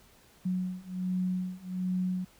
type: beating tone pair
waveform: sine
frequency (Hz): 182.8 / 184.1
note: F#3 / F#3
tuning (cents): -21 / -8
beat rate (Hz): 1.3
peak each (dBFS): -33 / -32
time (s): 0.45-2.25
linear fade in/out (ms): 10
effects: pink hiss -60 dBFS RMS until 2.39 s